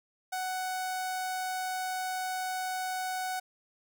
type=tone with notch filter; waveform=sawtooth; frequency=744 Hz; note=F#5; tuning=9 cents sharp; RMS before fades=-34 dBFS; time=0.32-3.4 s; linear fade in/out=10 ms; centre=2700 Hz; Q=2; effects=none